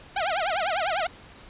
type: tone with vibrato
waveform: sawtooth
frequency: 717 Hz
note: F5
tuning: 45 cents sharp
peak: -20 dBFS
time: 0.16-1.07 s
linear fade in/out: 5 ms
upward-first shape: triangle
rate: 10 Hz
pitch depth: 280 cents each way
effects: pink hiss -48 dBFS RMS until 1.49 s + resampled to 8000 Hz